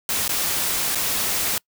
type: noise with dropouts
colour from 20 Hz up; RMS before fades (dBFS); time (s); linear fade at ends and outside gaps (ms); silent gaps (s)
white; -23; 0.09-1.58; 1; 0.279-0.292 / 0.949-0.955
effects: noise-tail reverb RT60 0.1 s tail -26 dB re dry